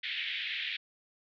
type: band-pass noise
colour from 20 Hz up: white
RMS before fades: -36 dBFS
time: 0.03-0.77 s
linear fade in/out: 10 ms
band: 1800 to 3600 Hz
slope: 48 dB/octave
effects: none